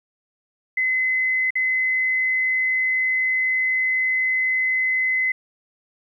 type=tone with dropouts; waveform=sine; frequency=2038 Hz; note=C7; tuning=46 cents flat; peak=-18 dBFS; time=0.77-5.32 s; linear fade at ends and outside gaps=5 ms; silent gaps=1.506-1.554 s; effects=10-bit